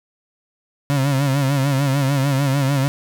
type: tone with vibrato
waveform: 35% pulse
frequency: 137.9 Hz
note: C#3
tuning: 9 cents flat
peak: -14 dBFS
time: 0.9-2.88 s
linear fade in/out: 0 ms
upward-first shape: sine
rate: 6.7 Hz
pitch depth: 80 cents each way
effects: 9-bit